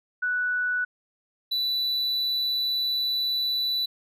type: tone pair in turn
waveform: sine / triangle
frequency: 1480 / 3969 Hz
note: F#6 / B7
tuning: 0 / +8 cents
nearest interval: octave + perfect fourth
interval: 1708 cents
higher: second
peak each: -23 / -22 dBFS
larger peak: second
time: 0.22-0.85 / 1.51-3.86 s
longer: second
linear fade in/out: 10 ms
effects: none